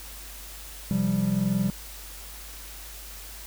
triangle chord, C suspended fourth, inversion none, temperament equal, 130.81 / 174.61 / 196 Hz, C3 / F3 / G3, 0 / 0 / 0 cents, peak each -28 / -26 / -22 dBFS, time 0.91-1.7 s, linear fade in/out 0 ms, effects added 50 Hz sine -43 dBFS peak until 3.46 s + white hiss -43 dBFS RMS until 3.46 s

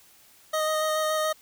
25% pulse tone with vibrato, 622.3 Hz, D#5, in tune, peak -20 dBFS, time 0.53-1.33 s, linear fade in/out 10 ms, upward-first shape square, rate 7 Hz, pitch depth 9 cents each way, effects white hiss -56 dBFS RMS until 1.41 s

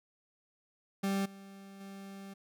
40% pulse tone with level steps, 196 Hz, G3, in tune, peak -29 / -48 / -44 dBFS, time 1.03-2.34 s, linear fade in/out 10 ms, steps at 1.25 / 1.8 s, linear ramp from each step 10 ms, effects none

